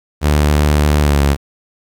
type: tone with pitch glide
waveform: sawtooth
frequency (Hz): 74.3 to 70.66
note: D2 to C#2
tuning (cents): +21 to +34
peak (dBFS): -6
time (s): 0.21-1.37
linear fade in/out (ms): 50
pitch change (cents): -87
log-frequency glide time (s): 1-1.21
effects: 8-bit